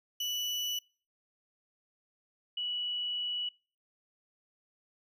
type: tone pair in turn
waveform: 35% pulse / sine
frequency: 2961 / 2942 Hz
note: F#7 / F#7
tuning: +1 / -11 cents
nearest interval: unison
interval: 12 cents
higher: first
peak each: -30 / -32 dBFS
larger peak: first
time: 0.2-0.79 / 2.57-3.49 s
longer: second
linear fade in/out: 5 ms
effects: noise-tail reverb RT60 0.4 s tail -26 dB re dry